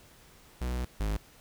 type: tone pair in turn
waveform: 45% pulse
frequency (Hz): 61.74 / 52.07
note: B1 / G#1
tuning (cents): 0 / +5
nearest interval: minor third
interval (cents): 295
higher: first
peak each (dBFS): -30 / -28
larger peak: second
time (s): 0.61-0.85 / 1-1.17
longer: first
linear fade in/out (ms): 5
effects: pink hiss -57 dBFS RMS until 1.4 s